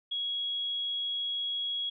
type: tone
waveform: sine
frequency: 3322 Hz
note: G#7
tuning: in tune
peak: -30 dBFS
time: 0.11-1.9 s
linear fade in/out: 10 ms
effects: none